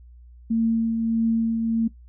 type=tone with tremolo; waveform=sine; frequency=226.9 Hz; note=A#3; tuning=47 cents flat; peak=-17 dBFS; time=0.5-1.88 s; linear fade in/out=10 ms; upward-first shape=triangle; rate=1.6 Hz; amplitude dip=40%; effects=noise-tail reverb RT60 0.1 s tail -17 dB re dry + added 60 Hz sine -44 dBFS peak until 2.08 s